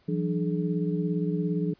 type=tone cluster; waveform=sine; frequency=168.8 / 186.2 / 295.9 / 424.8 Hz; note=E3 / F#3 / D4 / G#4; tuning=+41 / +11 / +13 / +39 cents; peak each=-27 / -32 / -32 / -33 dBFS; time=0.08-1.74 s; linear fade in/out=10 ms; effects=pink hiss -64 dBFS RMS until 1.79 s + resampled to 11025 Hz